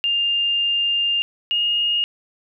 sine tone pair in turn, 2805 / 2851 Hz, F7 / F7, +7 / +35 cents, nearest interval unison, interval 28 cents, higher second, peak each -17 dBFS, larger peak neither, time 0.04-1.22 / 1.51-2.04 s, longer first, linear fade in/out 0 ms, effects none

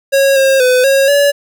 square tone with pitch steps, 548 / 537 / 504 / 545 / 570 Hz, C#5 / C5 / B4 / C#5 / C#5, -20 / +45 / +35 / -29 / +48 cents, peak -8 dBFS, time 0.12-1.32 s, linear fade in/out 20 ms, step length 240 ms, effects none

